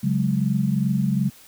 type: chord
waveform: sine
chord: C# suspended fourth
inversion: none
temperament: equal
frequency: 138.59 / 185 / 207.7 Hz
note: C#3 / F#3 / G#3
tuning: 0 / 0 / 0 cents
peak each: -23 dBFS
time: 0.03-1.3 s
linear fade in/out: 10 ms
effects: white hiss -49 dBFS RMS until 1.47 s